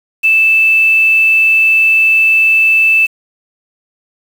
sine tone with quantisation, 2637 Hz, E7, in tune, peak -6 dBFS, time 0.23-3.07 s, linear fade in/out 20 ms, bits 5, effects none

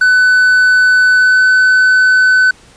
triangle tone with pitch glide, 1500 to 1509.6 Hz, F#6 to F#6, +23 to +34 cents, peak -4 dBFS, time 0.01-2.51 s, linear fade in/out 5 ms, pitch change +11 cents, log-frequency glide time 1.12-1.41 s, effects pink hiss -43 dBFS RMS until 2.76 s + resampled to 22050 Hz

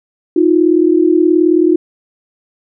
sine tone pair together, 316.5 / 355.3 Hz, D#4 / F4, +30 / +30 cents, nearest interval major second, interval 200 cents, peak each -10 dBFS, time 0.36-1.76 s, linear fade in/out 5 ms, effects none

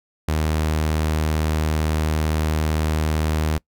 sawtooth tone, 77.78 Hz, D#2, in tune, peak -15 dBFS, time 0.28-3.58 s, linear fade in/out 5 ms, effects noise-tail reverb RT60 0.1 s tail -23 dB re dry

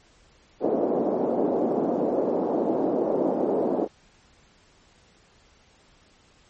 pink band-pass noise, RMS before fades -24 dBFS, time 0.6-3.88 s, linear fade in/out 50 ms, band 260 to 640 Hz, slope 24 dB/octave, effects pink hiss -58 dBFS RMS until 6.49 s + MP3 32 kbps

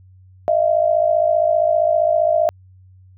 sine tone pair together, 622.8 / 678 Hz, D#5 / E5, +2 / +49 cents, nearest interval minor second, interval 147 cents, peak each -16 dBFS, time 0.48-2.49 s, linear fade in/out 0 ms, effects added 93 Hz sine -44 dBFS peak until 3.17 s

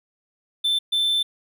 triangle tone bursts at uneven times, 3540 Hz, A7, 10 cents sharp, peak -17 dBFS, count 2, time 0.64-0.79 / 0.92-1.23 s, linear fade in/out 10 ms, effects none

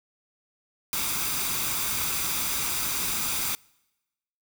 white noise with comb filter, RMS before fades -28 dBFS, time 0.93-3.55 s, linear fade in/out 0 ms, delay 0.83 ms, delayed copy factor +0.5, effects noise-tail reverb RT60 1.0 s tail -26 dB re dry

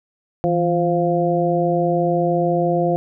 harmonic tone with a mistuned harmonic, 174.2 Hz, F3, 4 cents flat, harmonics 1 / 2 / 3 / 4, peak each -21 / -21 / -21 / -21 dBFS, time 0.44-2.96 s, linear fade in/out 0 ms, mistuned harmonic 1, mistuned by -85 cents, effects none

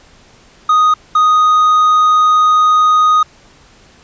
triangle tone bursts at uneven times, 1244.5 Hz, D#6, in tune, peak -5 dBFS, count 2, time 0.69-0.94 / 1.15-3.23 s, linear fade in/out 5 ms, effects pink hiss -45 dBFS RMS until 4.03 s + resampled to 16000 Hz

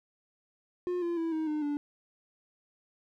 triangle tone with pitch steps, 357.4 / 343 / 329.3 / 316 / 303.3 / 291.1 Hz, F4 / F4 / E4 / D#4 / D#4 / D4, +40 / -31 / -2 / +27 / -44 / -15 cents, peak -27 dBFS, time 0.87-1.77 s, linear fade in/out 0 ms, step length 150 ms, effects none

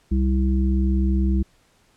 harmonic tone, 65.41 Hz, C2, in tune, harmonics 1 / 3 / 5, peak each -18 / -23 / -28 dBFS, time 0.11-1.43 s, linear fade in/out 10 ms, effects pink hiss -60 dBFS RMS until 1.96 s + low-pass 10000 Hz 12 dB/octave

